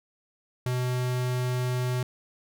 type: tone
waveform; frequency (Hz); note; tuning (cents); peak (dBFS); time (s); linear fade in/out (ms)
square; 125.5; B2; +28; -26; 0.66-2.03; 2
effects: none